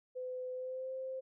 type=tone with pitch glide; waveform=sine; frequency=507 to 523.4 Hz; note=B4 to C5; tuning=+45 to 0 cents; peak=-38 dBFS; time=0.15-1.21 s; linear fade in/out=20 ms; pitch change=+55 cents; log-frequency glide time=0.53-0.92 s; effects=none